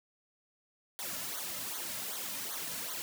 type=noise with flanger; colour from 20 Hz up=white; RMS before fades=-39 dBFS; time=0.99-3.02 s; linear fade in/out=0 ms; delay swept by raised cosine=0.38 to 2.68 ms; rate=2.6 Hz; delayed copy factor=-1; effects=none